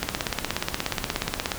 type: click train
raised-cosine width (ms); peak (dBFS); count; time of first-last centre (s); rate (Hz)
0.2; -6; 26; 0.03-1.518; 16.8
effects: pink hiss -35 dBFS RMS until 1.58 s